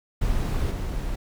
brown noise with level steps, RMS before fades -24 / -28 dBFS, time 0.21-1.16 s, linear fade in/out 10 ms, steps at 0.71 s, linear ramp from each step 2 ms, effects none

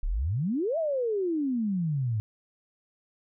sine exponential two-way sweep, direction up then down, 31 to 675 to 103.6 Hz, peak -25 dBFS, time 0.03-2.2 s, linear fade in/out 0 ms, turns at 0.78 s, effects none

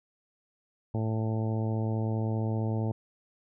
harmonic tone, 110.6 Hz, A2, 9 cents sharp, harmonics 1 / 2 / 3 / 4 / 5 / 6 / 7 / 8, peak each -28 / -34 / -38 / -40 / -42 / -44 / -45 / -46 dBFS, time 0.94-2.92 s, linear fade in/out 5 ms, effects none

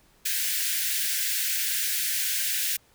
white high-pass noise, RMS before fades -27 dBFS, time 0.25-2.77 s, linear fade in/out 10 ms, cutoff 1500 Hz, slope 96 dB/octave, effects pink hiss -61 dBFS RMS until 2.94 s

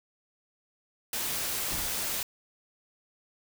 white noise, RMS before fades -32 dBFS, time 1.13-2.23 s, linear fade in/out 2 ms
brown noise with exponential decay, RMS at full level -31 dBFS, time 1.71-2.12 s, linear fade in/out 5 ms, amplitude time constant 87 ms
effects none

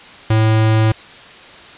square tone, 110 Hz, A2, in tune, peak -11 dBFS, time 0.3-0.92 s, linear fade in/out 5 ms, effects white hiss -38 dBFS RMS until 1.77 s + resampled to 8000 Hz

